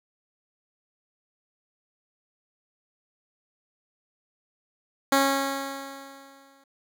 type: tone with exponential decay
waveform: 10% pulse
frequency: 274.1 Hz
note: C#4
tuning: 19 cents flat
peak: -9 dBFS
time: 5.12-6.64 s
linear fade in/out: 5 ms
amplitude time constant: 330 ms
effects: none